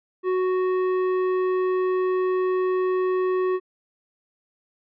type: tone with tanh clipping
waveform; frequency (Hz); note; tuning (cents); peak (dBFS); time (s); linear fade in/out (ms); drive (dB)
sine; 370; F#4; 0; -22; 0.23-3.6; 50; 15
effects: low-pass 2000 Hz 12 dB/octave